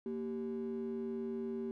triangle ring-modulated tone, 310.6 Hz, D#4, 3 cents flat, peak -30 dBFS, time 0.06-1.71 s, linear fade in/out 0 ms, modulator 78.7 Hz, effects tanh soft clip ceiling -31 dBFS

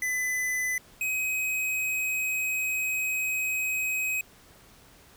square tone pair in turn, 2008 / 2530 Hz, B6 / D#7, +28 / +28 cents, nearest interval major third, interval 400 cents, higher second, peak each -27 dBFS, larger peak neither, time 0.02-0.78 / 1.01-4.21 s, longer second, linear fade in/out 2 ms, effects pink hiss -55 dBFS RMS until 5.16 s

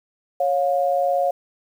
sine tone pair together, 552.7 / 710 Hz, C#5 / F5, -5 / +28 cents, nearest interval major third, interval 433 cents, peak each -20 / -20 dBFS, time 0.4-1.31 s, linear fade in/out 5 ms, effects 8-bit

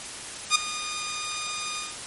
10% pulse tone with ADSR envelope, 1224 Hz, D#6, 29 cents flat, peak -6 dBFS, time 0.5-1.97 s, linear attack 55 ms, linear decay 4 ms, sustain -16 dB, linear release 190 ms, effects white hiss -37 dBFS RMS until 2.06 s + MP3 48 kbps

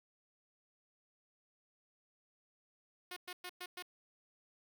5% pulse tone bursts, 360.6 Hz, F#4, 45 cents flat, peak -32 dBFS, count 5, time 3.11-3.825 s, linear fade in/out 5 ms, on 55 ms, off 110 ms, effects none

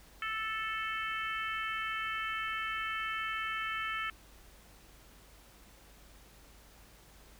harmonic tone, 439.4 Hz, A4, 2 cents flat, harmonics 3 / 4 / 5 / 6 / 7, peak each -37 / -39 / -41 / -43 / -44 dBFS, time 0.22-4.1 s, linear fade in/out 2 ms, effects added 50 Hz sine -59 dBFS peak until 7.39 s + pink hiss -59 dBFS RMS until 7.39 s

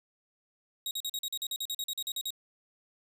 sawtooth tone bursts, 3795 Hz, A#7, 30 cents sharp, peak -29 dBFS, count 16, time 0.86-2.305 s, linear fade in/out 2 ms, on 50 ms, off 43 ms, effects none

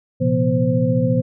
sine tone cluster, 116 / 130.2 / 170.1 / 243.4 / 519 Hz, A#2 / C3 / F3 / B3 / C5, -8 / -8 / -45 / -25 / -14 cents, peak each -21 dBFS, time 0.2-1.22 s, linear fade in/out 20 ms, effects none

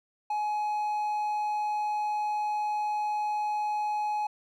triangle tone, 842 Hz, G#5, 24 cents sharp, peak -25 dBFS, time 0.3-4.27 s, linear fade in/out 5 ms, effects none

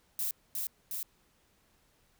violet noise with echo, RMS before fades -33 dBFS, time 0.19-0.31 s, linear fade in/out 2 ms, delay 360 ms, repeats 2, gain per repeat -2 dB, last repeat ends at 1.03 s, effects pink hiss -69 dBFS RMS until 2.19 s

